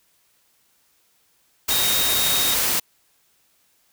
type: tone in noise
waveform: sine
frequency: 3731 Hz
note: A#7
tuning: 1 cent sharp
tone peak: -23 dBFS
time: 1.7-2.55 s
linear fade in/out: 10 ms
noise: white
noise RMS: -21 dBFS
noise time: 1.68-2.8 s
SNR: -5 dB
effects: white hiss -63 dBFS RMS until 3.92 s